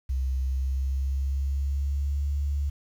sine tone with pitch glide, 65.41 to 71.33 Hz, C2 to D2, 0 to -50 cents, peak -24 dBFS, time 0.09-2.7 s, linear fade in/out 10 ms, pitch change +150 cents, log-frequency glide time 0.41-2.27 s, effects 9-bit

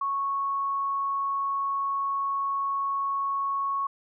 sine tone, 1105 Hz, C#6, 6 cents flat, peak -25 dBFS, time 0.01-3.87 s, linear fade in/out 5 ms, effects none

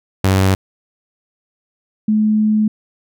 sawtooth / sine tone pair in turn, 95.5 / 214.4 Hz, G2 / A3, -45 / -45 cents, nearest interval octave + major second, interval 1400 cents, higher second, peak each -7 / -11 dBFS, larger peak first, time 0.24-0.55 / 2.08-2.68 s, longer second, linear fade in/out 5 ms, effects none

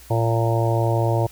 harmonic tone, 115.1 Hz, A#2, 22 cents flat, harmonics 1 / 3 / 4 / 5 / 6 / 7 / 8, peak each -19 / -26 / -29 / -26 / -28 / -32 / -29 dBFS, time 0.1-1.27 s, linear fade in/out 10 ms, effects added 60 Hz sine -47 dBFS peak until 1.31 s + white hiss -47 dBFS RMS until 1.31 s

